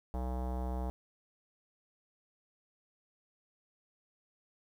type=tone with low-pass filter; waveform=square; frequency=63 Hz; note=B1; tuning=35 cents sharp; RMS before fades=-36 dBFS; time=0.14-0.9 s; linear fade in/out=0 ms; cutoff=810 Hz; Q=2.7; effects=10-bit